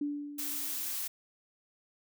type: tone with exponential decay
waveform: sine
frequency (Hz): 290.5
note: D4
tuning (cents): -19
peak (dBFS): -29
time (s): 0.01-1.07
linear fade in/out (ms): 5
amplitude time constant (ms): 230
type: noise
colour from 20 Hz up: blue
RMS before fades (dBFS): -36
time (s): 0.38-1.08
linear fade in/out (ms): 10
effects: none